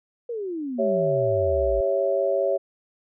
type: exponential sweep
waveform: sine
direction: down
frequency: 490 to 51.91 Hz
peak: -27 dBFS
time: 0.29-1.81 s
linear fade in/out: 5 ms
type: chord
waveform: sine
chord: C# diminished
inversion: second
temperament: equal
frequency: 392 / 554.4 / 659.3 Hz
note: G4 / C#5 / E5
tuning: 0 / 0 / 0 cents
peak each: -26 / -22 / -26 dBFS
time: 0.78-2.58 s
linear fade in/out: 20 ms
effects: none